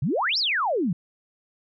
sine exponential two-way sweep, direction up then down, 116.54 to 5588 to 154 Hz, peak -21 dBFS, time 0.02-0.93 s, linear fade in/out 5 ms, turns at 0.38 s, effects none

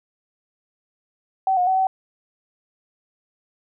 sine tone with pitch steps, 764 / 721 / 756 / 761 Hz, G5 / F#5 / F#5 / F#5, -45 / -45 / +37 / +48 cents, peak -16 dBFS, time 1.47-1.87 s, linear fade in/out 2 ms, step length 100 ms, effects none

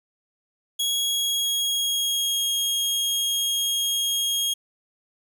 sawtooth tone with pitch glide, 3322 to 3263 Hz, G#7 to G#7, 0 to -31 cents, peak -19 dBFS, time 0.79-4.54 s, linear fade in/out 10 ms, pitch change -31 cents, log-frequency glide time 0.98-2.45 s, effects none

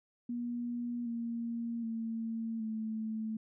sine tone with pitch steps, 240 / 233 / 226.3 / 219.7 Hz, B3 / A#3 / A3 / A3, -49 / -1 / +49 / -2 cents, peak -34 dBFS, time 0.29-3.37 s, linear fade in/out 5 ms, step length 770 ms, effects none

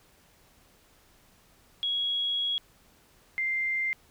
sine tone pair in turn, 3322 / 2093 Hz, G#7 / C7, 0 / 0 cents, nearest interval minor sixth, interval 800 cents, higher first, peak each -26 dBFS, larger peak neither, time 1.83-2.58 / 3.38-3.93 s, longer first, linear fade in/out 0 ms, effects pink hiss -61 dBFS RMS until 4.1 s

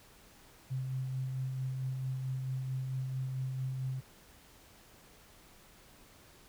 sine tone with tremolo, 130.81 Hz, C3, in tune, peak -32 dBFS, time 0.7-4.01 s, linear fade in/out 20 ms, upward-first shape sine, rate 4.5 Hz, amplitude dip 30%, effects pink hiss -59 dBFS RMS until 6.48 s

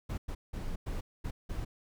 brown noise bursts at uneven times, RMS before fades -36 dBFS, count 6, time 0.09-0.18 / 0.28-0.35 / 0.53-0.76 / 0.86-1.01 / 1.24-1.31 / 1.49-1.65 s, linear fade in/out 10 ms, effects none

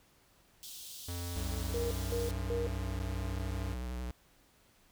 pink high-pass noise, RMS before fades -47 dBFS, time 0.63-2.31 s, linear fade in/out 0 ms, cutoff 3100 Hz, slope 48 dB/octave
square tone with pitch glide, 87.31 to 94.66 Hz, F2 to F#2, 0 to +40 cents, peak -38 dBFS, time 1.08-3.74 s, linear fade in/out 5 ms, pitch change +140 cents, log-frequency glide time 1.6-2.14 s
square tone with vibrato, 61.74 Hz, B1, in tune, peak -37 dBFS, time 1.36-4.11 s, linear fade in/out 0 ms, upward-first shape sine, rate 11 Hz, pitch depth 44 cents each way
sine tone bursts, 470.8 Hz, A#4, 17 cents sharp, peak -33 dBFS, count 3, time 1.74-2.67 s, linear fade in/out 2 ms, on 170 ms, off 210 ms
effects pink hiss -66 dBFS RMS until 4.91 s

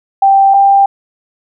sine tone pair in turn, 784 / 791.7 Hz, G5 / G5, 0 / +17 cents, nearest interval unison, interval 17 cents, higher second, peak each -4 dBFS, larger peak neither, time 0.22-0.54 / 0.54-0.86 s, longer neither, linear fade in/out 5 ms, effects none

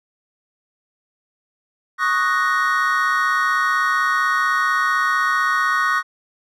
triangle chord, D# minor seventh, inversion third, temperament equal, 1108.7 / 1244.5 / 1480 / 1864.7 Hz, C#6 / D#6 / F#6 / A#6, 0 / 0 / 0 / 0 cents, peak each -20 dBFS, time 1.98-6.03 s, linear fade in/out 50 ms, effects none

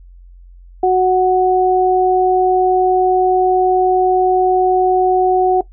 sine tone pair together, 369.5 / 740 Hz, F#4 / F#5, -2 / 0 cents, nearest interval octave, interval 1202 cents, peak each -12 dBFS, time 0.83-5.61 s, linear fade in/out 5 ms, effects noise-tail reverb RT60 0.1 s tail -17 dB re dry + added 44 Hz sine -37 dBFS peak until 5.72 s

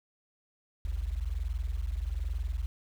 sine tone pair together, 51.05 / 72.2 Hz, G#1 / D2, -29 / -29 cents, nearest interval tritone, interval 600 cents, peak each -32 / -34 dBFS, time 0.85-2.66 s, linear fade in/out 0 ms, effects 9-bit

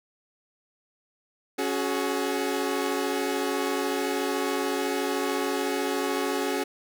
sawtooth chord, C# suspended fourth, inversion none, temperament equal with one note detuned, 277.2 / 370 / 423.8 Hz, C#4 / F#4 / G#4, 0 / 0 / +35 cents, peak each -26 dBFS, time 1.58-6.64 s, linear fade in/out 10 ms, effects none

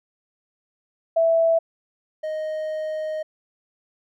sine / triangle tone pair in turn, 659.3 / 622.3 Hz, E5 / D#5, 0 / 0 cents, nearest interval minor second, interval 100 cents, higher first, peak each -15 / -23 dBFS, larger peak first, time 1.16-1.59 / 2.23-3.23 s, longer second, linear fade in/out 10 ms, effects none

